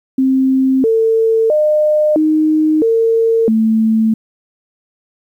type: tone with pitch steps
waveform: sine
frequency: 263.8 / 448.6 / 607 / 310.2 / 453.9 / 221.4 Hz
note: C4 / A4 / D#5 / D#4 / A#4 / A3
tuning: +14 / +34 / -43 / -5 / -46 / +11 cents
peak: -9 dBFS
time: 0.18-4.14 s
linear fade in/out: 5 ms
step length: 660 ms
effects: 8-bit